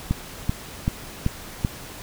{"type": "click train", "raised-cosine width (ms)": 5, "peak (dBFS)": -8, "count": 5, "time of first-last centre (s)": [0.11, 1.648], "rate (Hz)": 2.6, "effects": ["pink hiss -39 dBFS RMS until 2.02 s"]}